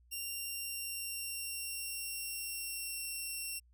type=tone with pitch glide; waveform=5% pulse; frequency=2770 to 2727 Hz; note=F7 to F7; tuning=-15 to -42 cents; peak=-30 dBFS; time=0.11-3.6 s; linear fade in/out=20 ms; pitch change=-27 cents; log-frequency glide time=0.36-3.02 s; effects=added 60 Hz sine -62 dBFS peak until 3.73 s